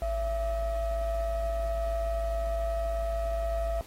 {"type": "ring-modulated tone", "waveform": "triangle", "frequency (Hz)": 308.3, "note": "D#4", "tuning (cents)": -16, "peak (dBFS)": -22, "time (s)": [0.02, 3.81], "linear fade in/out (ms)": 0, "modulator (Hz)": 362, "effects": ["pink hiss -52 dBFS RMS until 3.86 s", "AAC 48 kbps"]}